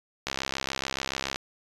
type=click train; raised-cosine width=0.2 ms; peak=-11 dBFS; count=74; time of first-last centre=0.27-1.36 s; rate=67 Hz; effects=resampled to 24000 Hz